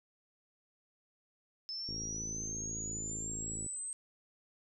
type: linear sweep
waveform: sine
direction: up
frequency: 5220 to 8310 Hz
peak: -38 dBFS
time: 1.69-3.93 s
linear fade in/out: 0 ms
type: click train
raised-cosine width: 3 ms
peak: -33 dBFS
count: 98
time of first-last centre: 1.89-3.663 s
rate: 54.7 Hz
effects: none